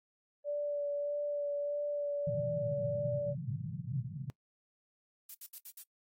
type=tone with vibrato; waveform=sine; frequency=580 Hz; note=D5; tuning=22 cents flat; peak=-32 dBFS; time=0.44-3.35 s; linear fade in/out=50 ms; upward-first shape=sine; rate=1.6 Hz; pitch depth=13 cents each way
type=band-pass noise; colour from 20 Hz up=pink; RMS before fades=-39 dBFS; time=2.27-4.3 s; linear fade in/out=0 ms; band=120 to 160 Hz; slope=48 dB/octave
type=noise bursts; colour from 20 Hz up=violet; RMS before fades=-45 dBFS; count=5; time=5.29-5.825 s; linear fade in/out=5 ms; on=55 ms; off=65 ms
effects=noise-tail reverb RT60 0.1 s tail -21 dB re dry + AAC 48 kbps